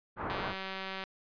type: low-pass noise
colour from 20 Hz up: white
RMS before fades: -37 dBFS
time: 0.16-0.55 s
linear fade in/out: 50 ms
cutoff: 1400 Hz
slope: 24 dB/octave
type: click train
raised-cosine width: 0.3 ms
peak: -23 dBFS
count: 142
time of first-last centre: 0.3-1.038 s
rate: 191 Hz
effects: resampled to 11025 Hz